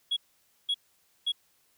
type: tone bursts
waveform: sine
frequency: 3335 Hz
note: G#7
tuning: 7 cents sharp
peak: -23 dBFS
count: 3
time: 0.11-1.321 s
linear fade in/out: 10 ms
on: 57 ms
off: 520 ms
effects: tanh soft clip ceiling -23 dBFS + white hiss -68 dBFS RMS until 1.77 s